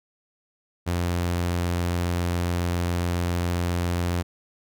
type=tone; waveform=sawtooth; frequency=87.31 Hz; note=F2; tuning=in tune; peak=-19 dBFS; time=0.86-4.23 s; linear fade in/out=20 ms; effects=none